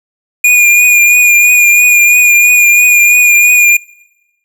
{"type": "tone with vibrato", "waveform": "square", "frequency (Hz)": 2434, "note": "D#7", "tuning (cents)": -39, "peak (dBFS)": -4, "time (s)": [0.44, 3.77], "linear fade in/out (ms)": 5, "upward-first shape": "triangle", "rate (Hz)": 3, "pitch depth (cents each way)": 32, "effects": ["noise-tail reverb RT60 1.0 s tail -24 dB re dry"]}